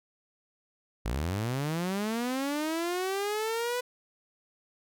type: linear sweep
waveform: sawtooth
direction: up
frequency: 50 to 498.7 Hz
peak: -25 dBFS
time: 1.05-3.81 s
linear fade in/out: 10 ms
effects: none